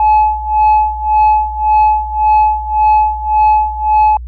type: tone with tremolo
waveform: sine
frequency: 855 Hz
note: A5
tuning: 50 cents flat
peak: -3 dBFS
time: 0-4.17 s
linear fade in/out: 2 ms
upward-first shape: sine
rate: 1.8 Hz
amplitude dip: 85%
effects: tanh soft clip ceiling -4 dBFS + added 60 Hz sine -23 dBFS peak until 4.27 s